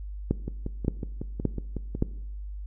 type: two click trains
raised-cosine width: 3 ms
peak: -10 / -19 dBFS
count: 4 / 9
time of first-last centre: 0.31-2.024 / 0.48-1.951 s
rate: 1.75 / 5.44 Hz
effects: noise-tail reverb RT60 0.8 s tail -19 dB re dry + added 50 Hz sine -34 dBFS peak until 2.66 s